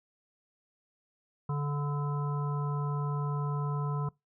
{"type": "harmonic tone", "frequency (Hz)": 144.9, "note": "D3", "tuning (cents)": -23, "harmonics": [1, 3, 5, 7, 9], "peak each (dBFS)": [-29, -42, -47, -40, -44], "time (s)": [1.49, 4.09], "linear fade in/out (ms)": 5, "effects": ["noise-tail reverb RT60 0.2 s tail -24 dB re dry"]}